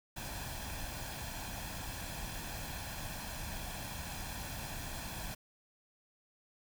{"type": "noise with comb filter", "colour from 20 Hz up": "pink", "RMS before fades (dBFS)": -42, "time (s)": [0.16, 5.35], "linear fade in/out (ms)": 10, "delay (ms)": 1.2, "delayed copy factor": 0.6, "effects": []}